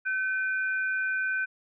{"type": "tone pair together", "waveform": "sine", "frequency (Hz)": [1527, 2424], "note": ["G6", "D#7"], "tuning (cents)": [-46, -46], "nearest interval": "minor sixth", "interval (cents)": 800, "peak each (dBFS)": [-26, -37], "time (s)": [0.05, 1.46], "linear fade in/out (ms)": 20, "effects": []}